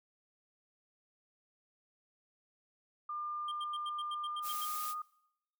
sine tone with pitch glide, 1200 to 1229.5 Hz, D6 to D#6, +37 to -21 cents, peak -37 dBFS, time 3.09-5.02 s, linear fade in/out 5 ms, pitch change +42 cents, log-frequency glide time 4.27-4.78 s
triangle tone bursts, 3186 Hz, G7, 27 cents sharp, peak -39 dBFS, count 10, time 3.48-4.65 s, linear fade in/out 5 ms, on 36 ms, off 90 ms
blue noise, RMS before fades -42 dBFS, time 4.42-4.95 s, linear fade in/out 50 ms
effects noise-tail reverb RT60 0.8 s tail -22 dB re dry

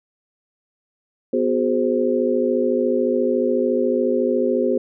sine tone cluster, 248.5 / 365.6 / 419.6 / 523 Hz, B3 / F#4 / G#4 / C5, +11 / -21 / +18 / -1 cents, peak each -22 dBFS, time 1.33-4.78 s, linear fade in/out 5 ms, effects none

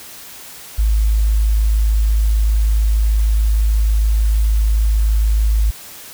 sine tone, 53.3 Hz, G#1, 46 cents sharp, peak -11 dBFS, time 0.78-5.71 s, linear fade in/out 10 ms, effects white hiss -36 dBFS RMS until 6.13 s

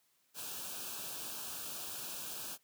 white band-stop noise, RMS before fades -43 dBFS, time 0.34-2.58 s, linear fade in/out 50 ms, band 1700 to 2400 Hz, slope 96 dB/octave, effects white hiss -74 dBFS RMS until 2.63 s + high-pass 100 Hz 12 dB/octave

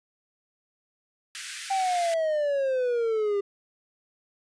pink high-pass noise, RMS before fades -37 dBFS, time 1.35-2.14 s, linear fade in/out 0 ms, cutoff 1500 Hz, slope 48 dB/octave
triangle exponential sweep, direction down, 788 to 396.9 Hz, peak -21 dBFS, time 1.7-3.41 s, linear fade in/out 10 ms
effects resampled to 22050 Hz

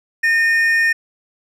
triangle tone pair together, 1826.7 / 2459 Hz, A#6 / D#7, -36 / -21 cents, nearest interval perfect fourth, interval 515 cents, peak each -11 / -22 dBFS, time 0.23-0.93 s, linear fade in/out 10 ms, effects none

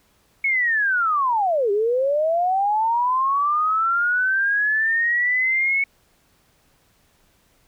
sine linear two-way sweep, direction down then up, 2217 to 393 to 2217 Hz, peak -17 dBFS, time 0.44-5.84 s, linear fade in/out 5 ms, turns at 1.71 s, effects pink hiss -61 dBFS RMS until 7.67 s

